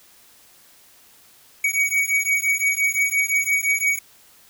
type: beating tone pair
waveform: square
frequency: 2251 / 2256.8 Hz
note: C#7 / C#7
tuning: +26 / +30 cents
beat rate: 5.8 Hz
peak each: -22 dBFS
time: 1.64-3.99 s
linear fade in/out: 5 ms
effects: white hiss -52 dBFS RMS until 4.49 s